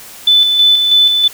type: tone with tremolo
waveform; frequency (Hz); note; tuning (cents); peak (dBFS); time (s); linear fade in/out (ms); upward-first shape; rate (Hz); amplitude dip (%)
sine; 3504; A7; -8; -5; 0.27-1.28; 5; square; 3.1; 40
effects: white hiss -34 dBFS RMS until 1.33 s